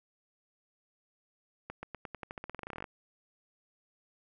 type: accelerating click train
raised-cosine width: 0.5 ms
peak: -25 dBFS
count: 21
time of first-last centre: 1.7-2.842 s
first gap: 130 ms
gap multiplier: 0.9
effects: none